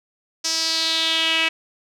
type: tone with band-pass filter sweep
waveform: sawtooth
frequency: 324.6 Hz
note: E4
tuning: 27 cents flat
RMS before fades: -21 dBFS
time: 0.44-1.49 s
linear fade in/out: 10 ms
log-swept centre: 5600 to 2600 Hz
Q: 4.1
effects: none